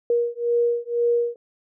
sine beating tone pair, 473.4 / 475.4 Hz, A#4 / A#4, +27 / +34 cents, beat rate 2 Hz, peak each -22 dBFS, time 0.1-1.36 s, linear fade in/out 2 ms, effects none

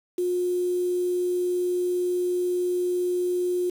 sine tone with quantisation, 358.2 Hz, F4, 44 cents sharp, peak -22 dBFS, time 0.18-3.7 s, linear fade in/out 5 ms, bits 7, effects none

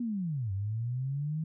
sine linear two-way sweep, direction down then up, 246.9 to 94.3 to 160.7 Hz, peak -30 dBFS, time 0-1.44 s, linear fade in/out 5 ms, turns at 0.52 s, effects none

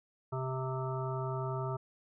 harmonic tone, 130.81 Hz, C3, in tune, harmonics 1 / 3 / 5 / 7 / 9 / 10, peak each -35 / -40 / -42 / -43 / -45 / -45 dBFS, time 0.32-1.77 s, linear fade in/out 10 ms, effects none

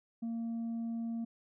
sine tone with tanh clipping, 230 Hz, A#3, 23 cents flat, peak -35 dBFS, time 0.22-1.25 s, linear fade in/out 10 ms, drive 2 dB, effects none

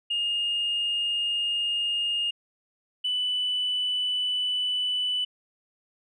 sine tone pair in turn, 2838 / 2985 Hz, F7 / F#7, +27 / +15 cents, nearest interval minor second, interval 88 cents, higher second, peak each -23 dBFS, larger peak neither, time 0.1-2.31 / 3.04-5.25 s, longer neither, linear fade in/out 10 ms, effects tanh soft clip ceiling -20 dBFS

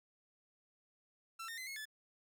sawtooth tone with pitch steps, 1341 / 1833 / 2044 / 2173 / 1732 Hz, E6 / A#6 / C7 / C#7 / A6, +29 / -30 / -41 / -35 / -28 cents, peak -40 dBFS, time 1.39-1.855 s, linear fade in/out 10 ms, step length 93 ms, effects none

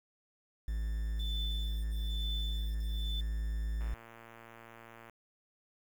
triangle tone, 54.3 Hz, A1, 22 cents flat, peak -30 dBFS, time 0.68-3.94 s, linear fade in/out 0 ms
sine tone with tremolo, 3520 Hz, A7, in tune, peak -37 dBFS, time 1.19-3.21 s, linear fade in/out 10 ms, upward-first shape triangle, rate 1.1 Hz, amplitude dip 100%
click train, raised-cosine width 0.5 ms, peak -37 dBFS, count 149, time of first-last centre 3.81-5.097 s, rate 115 Hz
effects 9-bit

